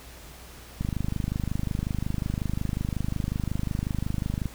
click train, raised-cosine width 5 ms, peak -15 dBFS, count 94, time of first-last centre 0.81-4.457 s, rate 25.5 Hz, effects added 60 Hz sine -47 dBFS peak until 4.54 s + pink hiss -47 dBFS RMS until 4.54 s

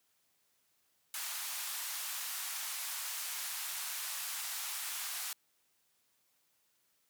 white band-pass noise, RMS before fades -40 dBFS, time 1.14-5.33 s, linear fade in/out 2 ms, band 830 to 16000 Hz, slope 24 dB/octave, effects white hiss -75 dBFS RMS until 7.09 s + high-pass 80 Hz 12 dB/octave

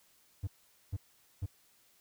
triangle tone bursts, 96.2 Hz, G2, 32 cents flat, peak -30 dBFS, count 3, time 0.43-1.462 s, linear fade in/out 10 ms, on 44 ms, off 450 ms, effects white hiss -67 dBFS RMS until 2 s

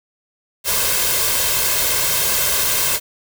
white noise with comb filter, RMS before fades -18 dBFS, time 0.64-3 s, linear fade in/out 50 ms, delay 1.9 ms, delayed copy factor +0.6, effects none

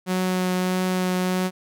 sawtooth tone with vibrato, 183.8 Hz, F#3, 11 cents flat, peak -17 dBFS, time 0.06-1.51 s, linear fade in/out 50 ms, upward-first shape triangle, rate 1.6 Hz, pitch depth 11 cents each way, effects none

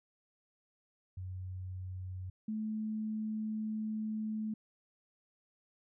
sine tone pair in turn, 92.5 / 216.6 Hz, F#2 / A3, 0 / -27 cents, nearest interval octave + minor third, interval 1473 cents, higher second, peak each -39 / -34 dBFS, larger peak second, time 1.17-2.3 / 2.48-4.54 s, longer second, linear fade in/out 5 ms, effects none

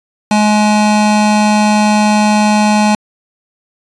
square tone pair together, 211 / 844 Hz, G#3 / G#5, +28 / +28 cents, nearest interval 2 octaves, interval 2400 cents, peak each -10 / -14 dBFS, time 0.31-2.95 s, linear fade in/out 2 ms, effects resampled to 22050 Hz

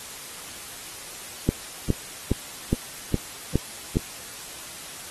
click train, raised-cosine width 3 ms, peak -7 dBFS, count 7, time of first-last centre 1.49-3.969 s, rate 2.42 Hz, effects white hiss -39 dBFS RMS until 5.1 s + AAC 32 kbps

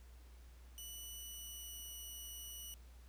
10% pulse tone with pitch glide, 2960 to 2941 Hz, F#7 to F#7, 0 to -11 cents, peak -40 dBFS, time 0.78-2.74 s, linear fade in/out 0 ms, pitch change -11 cents, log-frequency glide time 1.17-1.91 s, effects added 60 Hz sine -55 dBFS peak until 3.08 s + pink hiss -68 dBFS RMS until 3.08 s

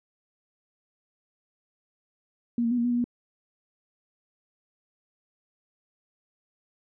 sine tone with pitch steps, 237.1 / 231.1 / 246.2 / 235.7 / 243.8 / 240.5 / 241.8 Hz, A#3 / A#3 / B3 / A#3 / B3 / B3 / B3, +30 / -15 / -5 / +19 / -22 / -46 / -36 cents, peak -22 dBFS, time 2.58-3.042 s, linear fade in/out 2 ms, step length 66 ms, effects none

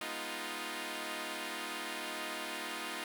5% pulse chord, F half-diminished seventh, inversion first, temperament equal, 207.7 / 246.9 / 311.1 / 349.2 Hz, Ab3 / Cb4 / Eb4 / F4, 0 / 0 / 0 / 0 cents, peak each -36 / -34 / -31 / -31 dBFS, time 0.01-3.04 s, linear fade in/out 2 ms, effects none

